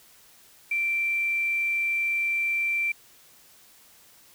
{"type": "tone with quantisation", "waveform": "sine", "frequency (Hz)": 2349, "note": "D7", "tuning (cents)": 0, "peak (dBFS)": -23, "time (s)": [0.71, 2.92], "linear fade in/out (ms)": 5, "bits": 8, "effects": ["white hiss -55 dBFS RMS until 4.34 s"]}